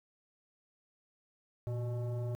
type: tone with frequency modulation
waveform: sine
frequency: 116.54 Hz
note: A#2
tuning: in tune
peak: -31 dBFS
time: 1.67-2.35 s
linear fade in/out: 0 ms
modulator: 490 Hz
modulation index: 0.52
effects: tanh soft clip ceiling -32 dBFS + 11-bit